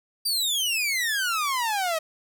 sawtooth exponential sweep, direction down, 4770 to 622.3 Hz, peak -20 dBFS, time 0.25-1.99 s, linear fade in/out 10 ms, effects none

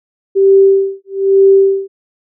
sine tone with tremolo, 390 Hz, G4, 9 cents flat, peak -3 dBFS, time 0.35-1.88 s, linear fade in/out 20 ms, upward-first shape sine, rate 1.1 Hz, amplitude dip 100%, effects none

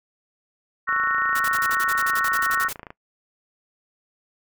sine chord, F# dominant seventh, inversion second, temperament just, 1110 / 1332 / 1480 / 1850 Hz, C#6 / E6 / F#6 / A#6, +2 / +18 / 0 / -14 cents, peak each -26 / -25 / -25 / -25 dBFS, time 0.87-2.69 s, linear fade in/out 20 ms
click train, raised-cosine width 0.5 ms, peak -22 dBFS, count 56, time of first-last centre 0.89-2.905 s, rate 27.3 Hz
white noise bursts, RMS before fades -31 dBFS, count 16, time 1.35-2.731 s, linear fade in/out 5 ms, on 46 ms, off 43 ms
effects noise-tail reverb RT60 0.1 s tail -21 dB re dry

